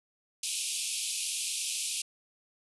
white band-pass noise, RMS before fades -34 dBFS, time 0.43-2.02 s, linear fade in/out 5 ms, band 2400 to 11000 Hz, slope 96 dB/octave, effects none

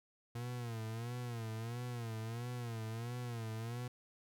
40% pulse tone with vibrato, 116.8 Hz, A#2, 4 cents sharp, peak -39 dBFS, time 0.35-3.88 s, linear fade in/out 5 ms, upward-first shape sine, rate 1.5 Hz, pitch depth 98 cents each way, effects none

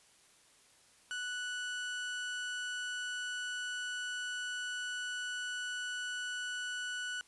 30% pulse tone, 1480 Hz, F#6, in tune, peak -34 dBFS, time 1.11-7.21 s, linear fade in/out 0 ms, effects white hiss -64 dBFS RMS until 7.27 s + resampled to 24000 Hz

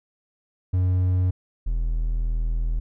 triangle tone pair in turn, 91.5 / 40.62 Hz, F#2 / E1, -19 / -25 cents, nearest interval octave + major second, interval 1406 cents, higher first, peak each -16 / -19 dBFS, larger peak first, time 0.73-1.31 / 1.66-2.8 s, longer second, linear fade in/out 10 ms, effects none

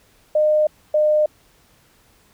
sine tone pair in turn, 610 / 607.4 Hz, D#5 / D#5, -34 / -42 cents, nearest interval unison, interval 8 cents, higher first, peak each -13 dBFS, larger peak neither, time 0.35-0.67 / 0.94-1.26 s, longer neither, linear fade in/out 5 ms, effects pink hiss -56 dBFS RMS until 2.33 s

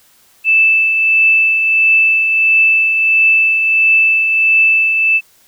sine tone with tremolo, 2637 Hz, E7, in tune, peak -6 dBFS, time 0.44-5.21 s, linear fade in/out 50 ms, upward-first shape triangle, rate 1.5 Hz, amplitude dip 45%, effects white hiss -50 dBFS RMS until 5.47 s

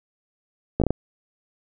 slowing click train, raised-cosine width 2 ms, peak -7 dBFS, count 5, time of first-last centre 0.8-0.906 s, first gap 16 ms, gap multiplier 1.35, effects none

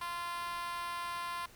5% pulse tone with high-pass filter, 346.1 Hz, F4, 16 cents flat, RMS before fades -39 dBFS, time 0.01-1.46 s, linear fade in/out 5 ms, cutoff 970 Hz, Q 6.3, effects pink hiss -58 dBFS RMS until 1.55 s

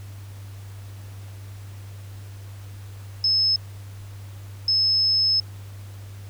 sine tone bursts at uneven times, 5200 Hz, E8, 24 cents flat, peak -17 dBFS, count 2, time 3.24-3.56 / 4.68-5.4 s, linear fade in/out 2 ms, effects added 99 Hz sine -36 dBFS peak until 6.29 s + pink hiss -50 dBFS RMS until 6.29 s

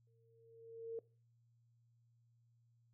sine tone with exponential growth, 456.2 Hz, A#4, 37 cents flat, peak -39 dBFS, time 0.07-0.99 s, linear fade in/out 2 ms, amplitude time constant 200 ms, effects noise-tail reverb RT60 0.4 s tail -22 dB re dry + added 117 Hz sine -70 dBFS peak until 2.93 s

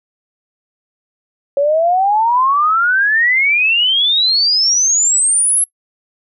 sine exponential sweep, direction up, 552 to 11175 Hz, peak -10 dBFS, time 1.57-5.64 s, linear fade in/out 2 ms, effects noise-tail reverb RT60 0.1 s tail -23 dB re dry

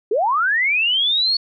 sine linear sweep, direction up, 379.4 to 4435 Hz, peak -15 dBFS, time 0.11-1.37 s, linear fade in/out 5 ms, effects none

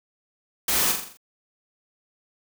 white noise with echo, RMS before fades -23 dBFS, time 0.68-0.92 s, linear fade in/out 5 ms, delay 42 ms, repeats 6, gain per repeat -5 dB, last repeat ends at 1.172 s, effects none

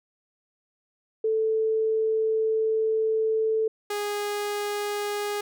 sine / sawtooth tone pair in turn, 440.6 / 412.4 Hz, A4 / G#4, +2 / -12 cents, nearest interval minor second, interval 114 cents, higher first, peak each -21 / -23 dBFS, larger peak first, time 1.24-3.68 / 3.9-5.41 s, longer first, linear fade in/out 5 ms, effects none

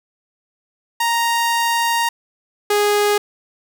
sawtooth tone pair in turn, 932.3 / 413.6 Hz, A#5 / G#4, 0 / -7 cents, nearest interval octave + major second, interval 1407 cents, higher first, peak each -12 / -10 dBFS, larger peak second, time 1-2.09 / 2.7-3.18 s, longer first, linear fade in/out 5 ms, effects none

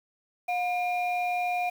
sine tone pair together, 714.7 / 2404 Hz, F5 / D7, +40 / +40 cents, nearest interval octave + major sixth, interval 2100 cents, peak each -25 / -31 dBFS, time 0.48-1.7 s, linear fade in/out 10 ms, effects tanh soft clip ceiling -21 dBFS + 8-bit

